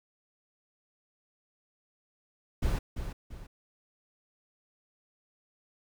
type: noise with echo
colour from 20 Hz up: brown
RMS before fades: -28 dBFS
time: 2.62-2.79 s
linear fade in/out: 10 ms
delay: 340 ms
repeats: 2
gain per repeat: -8 dB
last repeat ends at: 3.47 s
effects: none